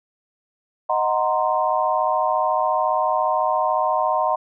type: chord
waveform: sine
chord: C half-diminished seventh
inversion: first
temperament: equal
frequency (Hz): 622.3 / 740 / 932.3 / 1046.5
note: Eb5 / Gb5 / Bb5 / C6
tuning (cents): 0 / 0 / 0 / 0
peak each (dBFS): -23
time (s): 0.89-4.36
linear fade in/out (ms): 10
effects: none